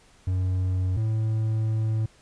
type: tone pair in turn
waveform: triangle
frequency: 92.5 / 110 Hz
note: F#2 / A2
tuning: 0 / 0 cents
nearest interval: minor third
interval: 300 cents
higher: second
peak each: -20 dBFS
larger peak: neither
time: 0.27-0.97 / 0.97-2.06 s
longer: second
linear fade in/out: 5 ms
effects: pink hiss -57 dBFS RMS until 2.21 s + resampled to 22050 Hz